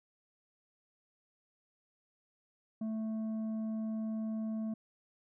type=tone with tanh clipping; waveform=sine; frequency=219.9 Hz; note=A3; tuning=1 cent flat; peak=-35 dBFS; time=2.81-4.74 s; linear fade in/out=5 ms; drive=6 dB; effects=none